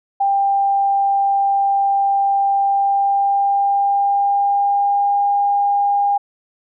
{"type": "tone with pitch glide", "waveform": "sine", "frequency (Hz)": [793, 807.8], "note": ["G5", "G#5"], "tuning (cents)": [20, -48], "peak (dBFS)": -13, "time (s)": [0.2, 6.18], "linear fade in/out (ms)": 10, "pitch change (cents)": 32, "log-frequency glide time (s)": [2.61, 5.23], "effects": []}